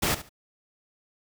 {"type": "noise with echo", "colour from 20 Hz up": "pink", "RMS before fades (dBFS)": -25, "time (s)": [0.02, 0.15], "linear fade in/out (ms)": 10, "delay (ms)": 72, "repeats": 2, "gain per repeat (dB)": -14, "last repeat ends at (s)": 0.294, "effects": []}